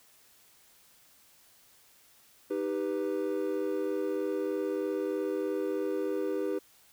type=chord; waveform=triangle; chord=Eb augmented; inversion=none; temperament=equal with one note detuned; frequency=311.1 / 394.3 / 493.9 Hz; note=Eb4 / G4 / B4; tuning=0 / +10 / 0 cents; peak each=-32 / -30 / -32 dBFS; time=2.5-6.59 s; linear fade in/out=10 ms; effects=tanh soft clip ceiling -19 dBFS + white hiss -61 dBFS RMS until 6.92 s